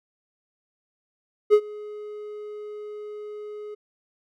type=tone with ADSR envelope; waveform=triangle; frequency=420 Hz; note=G#4; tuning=19 cents sharp; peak=-8 dBFS; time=1.5-3.75 s; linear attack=35 ms; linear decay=67 ms; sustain=-24 dB; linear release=12 ms; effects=none